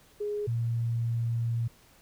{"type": "tone pair in turn", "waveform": "sine", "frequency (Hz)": [415.3, 116.54], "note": ["G#4", "A#2"], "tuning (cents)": [0, 0], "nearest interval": "octave + minor seventh", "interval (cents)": 2200, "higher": "first", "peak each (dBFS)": [-29, -26], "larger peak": "second", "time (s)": [[0.2, 0.47], [0.47, 1.68]], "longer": "second", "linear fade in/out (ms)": 10, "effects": ["pink hiss -59 dBFS RMS until 2.01 s"]}